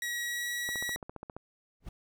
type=tone with pitch glide; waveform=sawtooth; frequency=1913 to 1926.3 Hz; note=A#6 to B6; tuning=+44 to -44 cents; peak=-29 dBFS; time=0.02-0.96 s; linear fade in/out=2 ms; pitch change=+12 cents; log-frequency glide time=0.23-0.48 s
type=click train; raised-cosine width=1 ms; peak=-27 dBFS; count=11; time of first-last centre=0.69-1.366 s; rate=14.8 Hz
type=noise with exponential growth; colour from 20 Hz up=brown; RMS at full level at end=-35 dBFS; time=1.8-1.89 s; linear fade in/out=5 ms; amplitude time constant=18 ms
effects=none